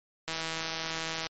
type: click train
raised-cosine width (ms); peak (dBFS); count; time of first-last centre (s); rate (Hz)
0.2; -16; 161; 0.28-1.268; 162
effects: MP3 32 kbps